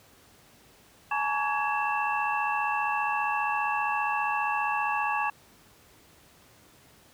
sine tone cluster, 846 / 921 / 1132 / 1665 / 2675 Hz, G#5 / A#5 / C#6 / G#6 / E7, +32 / -21 / +36 / +4 / +25 cents, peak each -29 / -35 / -31 / -33 / -33 dBFS, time 1.11-5.3 s, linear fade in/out 5 ms, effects pink hiss -57 dBFS RMS until 7.13 s + high-pass 60 Hz 12 dB/octave

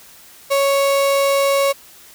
35% pulse tone, 554.4 Hz, C#5, in tune, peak -12 dBFS, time 0.5-1.73 s, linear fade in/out 20 ms, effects white hiss -44 dBFS RMS until 2.14 s

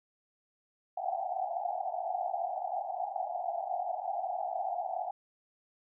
pink band-pass noise, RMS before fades -35 dBFS, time 0.97-5.11 s, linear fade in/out 5 ms, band 680 to 800 Hz, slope 96 dB/octave, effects none

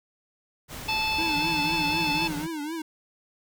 pink noise, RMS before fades -38 dBFS, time 0.68-2.48 s, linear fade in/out 50 ms
harmonic tone, 873 Hz, A5, 14 cents flat, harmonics 1 / 3 / 4 / 5 / 6, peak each -29 / -27 / -34 / -34 / -36 dBFS, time 0.88-2.28 s, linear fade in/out 10 ms
square tone with vibrato, 310.6 Hz, D#4, 3 cents flat, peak -31 dBFS, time 1.18-2.82 s, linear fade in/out 5 ms, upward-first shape triangle, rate 4 Hz, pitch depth 150 cents each way
sine tone with tremolo, 164.81 Hz, E3, in tune, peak -31 dBFS, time 1.36-2.47 s, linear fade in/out 10 ms, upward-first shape sine, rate 14 Hz, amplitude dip 95%
effects none

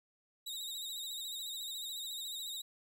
sawtooth tone with vibrato, 3799 Hz, A#7, 32 cents sharp, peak -37 dBFS, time 0.46-2.62 s, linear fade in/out 10 ms, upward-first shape sine, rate 14 Hz, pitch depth 67 cents each way, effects none

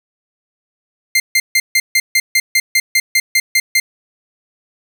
sawtooth tone bursts, 2097 Hz, C7, 3 cents sharp, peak -6 dBFS, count 14, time 1.15-3.8 s, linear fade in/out 5 ms, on 50 ms, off 150 ms, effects none

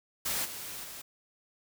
white noise with level steps, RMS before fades -32 / -41 / -44 dBFS, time 0.25-1.02 s, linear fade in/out 10 ms, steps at 0.44 / 0.83 s, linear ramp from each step 20 ms, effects none

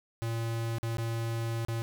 square tone with dropouts, 114.8 Hz, A#2, 26 cents flat, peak -31 dBFS, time 0.22-1.82 s, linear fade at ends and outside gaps 0 ms, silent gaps 0.784-0.83 / 0.97-0.983 / 1.649-1.684 s, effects none

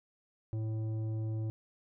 triangle tone with tanh clipping, 110 Hz, A2, in tune, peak -34 dBFS, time 0.53-1.5 s, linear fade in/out 0 ms, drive 14 dB, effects none

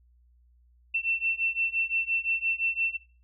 sine beating tone pair, 2688 / 2693.8 Hz, E7 / E7, +33 / +37 cents, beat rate 5.8 Hz, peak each -29 dBFS, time 0.94-2.97 s, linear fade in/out 10 ms, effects noise-tail reverb RT60 0.4 s tail -17 dB re dry + added 60 Hz sine -58 dBFS peak until 3.23 s

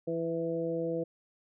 harmonic tone with a mistuned harmonic, 166.2 Hz, E3, 15 cents sharp, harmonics 1 / 2 / 3 / 4, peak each -38 / -35 / -32 / -42 dBFS, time 0.07-1.04 s, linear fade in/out 10 ms, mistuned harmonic 4, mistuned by -18 cents, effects none

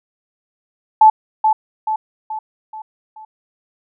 sine tone with echo, 869 Hz, A5, 22 cents flat, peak -4 dBFS, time 1.01-1.1 s, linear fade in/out 5 ms, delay 430 ms, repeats 5, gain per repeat -6 dB, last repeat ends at 3.25 s, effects none

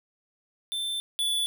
square tone pair in turn, 3550 / 3453 Hz, A7 / A7, +15 / -33 cents, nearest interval unison, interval 48 cents, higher first, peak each -29 / -25 dBFS, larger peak second, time 0.72-1 / 1.19-1.46 s, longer first, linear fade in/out 0 ms, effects none

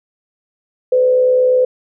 sine tone with frequency modulation, 506 Hz, B4, 42 cents sharp, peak -9 dBFS, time 0.92-1.65 s, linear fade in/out 5 ms, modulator 68.6 Hz, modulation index 0.32, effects none

